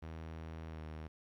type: tone with pitch glide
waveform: sawtooth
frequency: 80.5 to 78.39 Hz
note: E2 to D#2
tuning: -41 to +13 cents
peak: -40 dBFS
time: 0.02-1.08 s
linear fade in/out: 10 ms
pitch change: -46 cents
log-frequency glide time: 0.68-0.81 s
effects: low-pass 3000 Hz 12 dB/octave + 13-bit